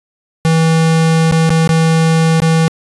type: tone with dropouts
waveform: square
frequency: 162.2 Hz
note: E3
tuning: 28 cents flat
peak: -9 dBFS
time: 0.45-2.68 s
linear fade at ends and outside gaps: 0 ms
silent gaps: 1.313-1.323 / 1.494-1.504 / 1.675-1.692 / 2.402-2.42 s
effects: resampled to 24000 Hz